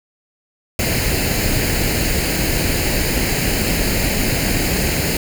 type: noise with comb filter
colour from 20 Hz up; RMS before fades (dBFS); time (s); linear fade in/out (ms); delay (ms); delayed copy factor
pink; -18; 0.79-5.17; 2; 0.43; +0.65
effects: none